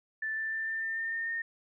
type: tone with pitch steps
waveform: sine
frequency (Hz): 1760 / 1770.2 / 1780.5 / 1790.8 / 1801.1 / 1811.6 / 1822.1 / 1832.6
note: A6 / A6 / A6 / A6 / A6 / A#6 / A#6 / A#6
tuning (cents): 0 / +10 / +20 / +30 / +40 / -50 / -40 / -30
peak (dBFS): -31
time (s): 0.22-1.42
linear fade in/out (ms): 5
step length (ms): 150
effects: none